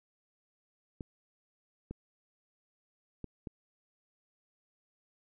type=clicks; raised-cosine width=3 ms; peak=-27 dBFS; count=4; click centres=1.008 / 1.91 / 3.243 / 3.472 s; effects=none